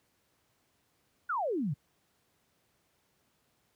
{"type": "exponential sweep", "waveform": "sine", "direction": "down", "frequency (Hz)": [1526, 127.4], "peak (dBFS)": -29, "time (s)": [1.29, 1.74], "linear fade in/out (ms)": 10, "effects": ["pink hiss -73 dBFS RMS until 3.75 s", "high-pass 80 Hz 12 dB/octave"]}